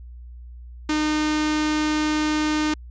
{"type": "tone with notch filter", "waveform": "sawtooth", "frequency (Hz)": 305.3, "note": "D#4", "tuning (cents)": -33, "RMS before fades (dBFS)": -22, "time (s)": [0.89, 2.74], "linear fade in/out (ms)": 5, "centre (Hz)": 650, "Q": 1.9, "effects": ["added 60 Hz sine -37 dBFS peak until 2.9 s", "resampled to 16000 Hz"]}